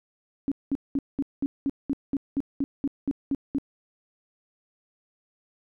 sine tone bursts, 277.2 Hz, C#4, in tune, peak -22 dBFS, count 14, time 0.48-3.584 s, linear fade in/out 0 ms, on 36 ms, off 200 ms, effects none

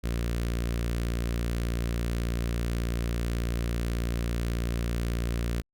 sawtooth tone with notch filter, 58.27 Hz, A#1, in tune, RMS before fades -29 dBFS, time 0.03-5.62 s, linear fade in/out 20 ms, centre 850 Hz, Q 1.4, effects Opus 48 kbps

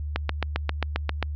click train, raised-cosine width 0.3 ms, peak -8 dBFS, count 9, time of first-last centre 0.16-1.227 s, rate 7.5 Hz, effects added 74 Hz sine -28 dBFS peak until 1.35 s + low-pass 4000 Hz 12 dB/octave

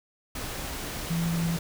sine tone in noise, 167.6 Hz, E3, 29 cents sharp, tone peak -25 dBFS, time 1.1-1.57 s, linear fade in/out 5 ms, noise pink, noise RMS -35 dBFS, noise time 0.35-1.59 s, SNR +7 dB, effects none

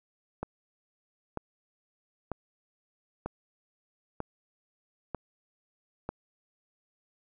click train, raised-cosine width 1 ms, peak -19 dBFS, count 7, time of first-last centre 0.43-6.09 s, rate 1.06 Hz, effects none

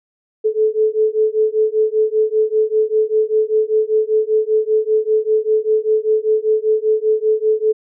sine beating tone pair, 431.4 / 436.5 Hz, A4 / A4, -34 / -14 cents, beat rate 5.1 Hz, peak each -16 dBFS, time 0.44-7.73 s, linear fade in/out 20 ms, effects none

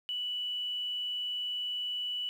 sine tone with quantisation, 2960 Hz, F#7, in tune, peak -32 dBFS, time 0.09-2.29 s, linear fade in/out 0 ms, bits 10, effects none

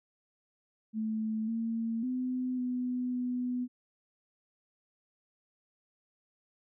sine tone with pitch steps, 218.9 / 227.5 / 253.7 / 249.6 / 248.3 Hz, A3 / A#3 / B3 / B3 / B3, -9 / -42 / +47 / +19 / +9 cents, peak -30 dBFS, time 0.93-3.68 s, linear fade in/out 50 ms, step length 550 ms, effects none

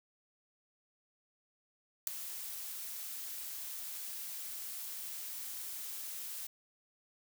blue noise with ADSR envelope, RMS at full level -27 dBFS, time 2.07-6.47 s, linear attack 4 ms, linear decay 3 ms, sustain -16 dB, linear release 6 ms, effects none

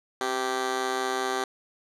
15% pulse tone with amplitude modulation, 389.9 Hz, G4, 9 cents flat, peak -16 dBFS, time 0.21-1.44 s, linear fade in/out 2 ms, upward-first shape sine, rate 125 Hz, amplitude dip 85%, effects low-pass 9000 Hz 12 dB/octave

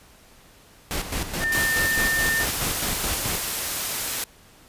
pink noise with tremolo, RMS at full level -27 dBFS, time 0.91-3.38 s, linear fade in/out 0 ms, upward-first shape square, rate 4.7 Hz, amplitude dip 60%
sine tone, 1800 Hz, A6, 39 cents sharp, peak -21 dBFS, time 1.4-2.46 s, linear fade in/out 50 ms
white noise, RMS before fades -27 dBFS, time 1.52-4.24 s, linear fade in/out 2 ms
effects pink hiss -52 dBFS RMS until 4.68 s + resampled to 32000 Hz

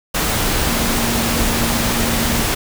sine tone in noise, 231.9 Hz, A#3, 9 cents flat, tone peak -22 dBFS, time 0.68-2.43 s, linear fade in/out 10 ms, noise pink, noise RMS -18 dBFS, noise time 0.14-2.55 s, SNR -7 dB, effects none

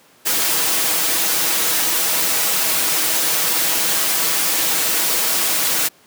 white noise with comb filter, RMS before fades -18 dBFS, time 0.25-5.89 s, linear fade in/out 20 ms, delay 6.2 ms, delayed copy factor +0.55, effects pink hiss -51 dBFS RMS until 6.06 s + high-pass 200 Hz 12 dB/octave

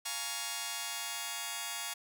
5% pulse chord, Bb minor seventh, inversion second, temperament just, 699.2 / 839.1 / 932.3 / 1118.8 Hz, F5 / Ab5 / Bb5 / Db6, +2 / +18 / 0 / +16 cents, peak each -32 / -30 / -31 / -30 dBFS, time 0.05-1.94 s, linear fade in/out 10 ms, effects none

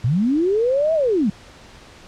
sine linear two-way sweep, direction up then down, 104.3 to 659.3 to 178.9 Hz, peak -15 dBFS, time 0.04-1.3 s, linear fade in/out 5 ms, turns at 0.94 s, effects pink hiss -44 dBFS RMS until 2.07 s + low-pass 6000 Hz 12 dB/octave

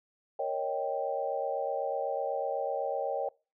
sine chord, Eb dominant seventh, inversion second, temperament equal, 466.2 / 554.4 / 622.3 / 784 Hz, Bb4 / Db5 / Eb5 / G5, 0 / 0 / 0 / 0 cents, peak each -37 / -33 / -36 / -35 dBFS, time 0.39-3.29 s, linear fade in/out 5 ms, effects noise-tail reverb RT60 0.3 s tail -23 dB re dry

